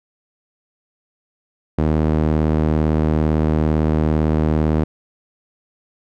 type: tone with band-pass filter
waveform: sawtooth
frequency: 77.78 Hz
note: D#2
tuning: in tune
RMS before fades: -17 dBFS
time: 1.78-4.84 s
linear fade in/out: 5 ms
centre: 270 Hz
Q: 0.64
effects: none

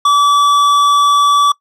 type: tone with tanh clipping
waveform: sine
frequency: 1151 Hz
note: D6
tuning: 35 cents flat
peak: -9 dBFS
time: 0.05-1.52 s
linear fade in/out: 5 ms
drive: 13 dB
effects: noise-tail reverb RT60 0.1 s tail -23 dB re dry

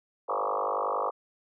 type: tone with frequency modulation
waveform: sine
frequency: 830.6 Hz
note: G#5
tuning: in tune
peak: -26 dBFS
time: 0.28-1.11 s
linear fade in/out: 20 ms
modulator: 50.9 Hz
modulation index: 7.5
effects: none

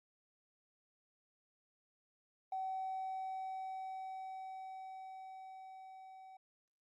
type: tone with level ramp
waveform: triangle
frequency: 760 Hz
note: F#5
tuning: 46 cents sharp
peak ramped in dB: -33 to -51 dBFS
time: 2.52-6.37 s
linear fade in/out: 5 ms
effects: tanh soft clip ceiling -35 dBFS + Opus 48 kbps

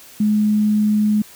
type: tone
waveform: sine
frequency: 211.3 Hz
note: G#3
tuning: 30 cents sharp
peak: -13 dBFS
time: 0.2-1.22 s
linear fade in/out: 5 ms
effects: white hiss -43 dBFS RMS until 1.35 s

